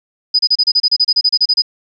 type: tone bursts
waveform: sine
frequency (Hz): 4977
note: D#8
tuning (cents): 0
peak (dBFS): -8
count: 16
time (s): 0.34-1.621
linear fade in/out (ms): 10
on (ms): 51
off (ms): 31
effects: none